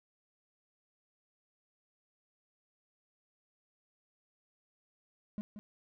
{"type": "tone with echo", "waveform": "triangle", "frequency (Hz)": 208.3, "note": "G#3", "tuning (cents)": 5, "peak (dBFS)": -33, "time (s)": [5.38, 5.41], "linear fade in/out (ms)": 0, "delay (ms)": 180, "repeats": 1, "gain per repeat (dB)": -9, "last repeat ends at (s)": 5.59, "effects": []}